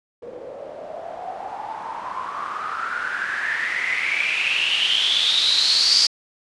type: noise with low-pass filter sweep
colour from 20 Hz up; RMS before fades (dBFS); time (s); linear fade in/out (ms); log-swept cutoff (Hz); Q
blue; -23; 0.22-6.07; 5; 480 to 4900; 9.6
effects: resampled to 24000 Hz